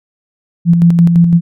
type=tone with tremolo; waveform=sine; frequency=170.3 Hz; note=F3; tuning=43 cents flat; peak=-3 dBFS; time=0.65-1.41 s; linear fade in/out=50 ms; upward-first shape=square; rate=5.9 Hz; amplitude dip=40%; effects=none